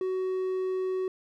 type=tone; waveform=triangle; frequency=373.8 Hz; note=F#4; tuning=18 cents sharp; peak=-25 dBFS; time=0.01-1.08 s; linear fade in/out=2 ms; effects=none